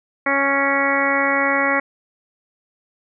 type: harmonic tone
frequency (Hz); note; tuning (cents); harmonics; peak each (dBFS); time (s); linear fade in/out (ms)
277.2; C#4; 0; 1 / 2 / 3 / 4 / 5 / 6 / 7 / 8; -25 / -23 / -26 / -24 / -25 / -27 / -21 / -24; 0.26-1.8; 5
effects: none